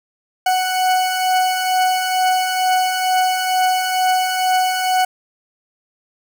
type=beating tone pair; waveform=40% pulse; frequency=740 / 742.2 Hz; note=F#5 / F#5; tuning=0 / +5 cents; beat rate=2.2 Hz; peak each=-22 / -15 dBFS; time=0.46-5.05 s; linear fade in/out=5 ms; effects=none